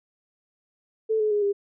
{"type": "tone with pitch steps", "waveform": "sine", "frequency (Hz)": [440, 427.2, 414.8, 402.8], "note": ["A4", "G#4", "G#4", "G4"], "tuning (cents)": [0, 49, -2, 47], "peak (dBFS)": -20, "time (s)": [1.09, 1.53], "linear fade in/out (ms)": 20, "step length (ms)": 110, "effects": []}